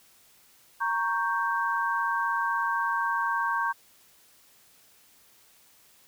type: chord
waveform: sine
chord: G diminished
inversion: first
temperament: equal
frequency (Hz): 932.3 / 1108.7 / 1568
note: Bb5 / Db6 / G6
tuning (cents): 0 / 0 / 0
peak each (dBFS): -29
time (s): 0.8-3.73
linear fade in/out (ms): 20
effects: white hiss -59 dBFS RMS until 6.07 s